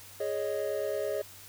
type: chord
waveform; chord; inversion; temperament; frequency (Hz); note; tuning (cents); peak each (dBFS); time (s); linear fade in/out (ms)
triangle; Ab suspended fourth; none; just; 415.3 / 553.7 / 623; Ab4 / Db5 / Eb5; 0 / -2 / +2; -32; 0.2-1.22; 5
effects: added 97 Hz sine -58 dBFS peak until 1.48 s + white hiss -50 dBFS RMS until 1.48 s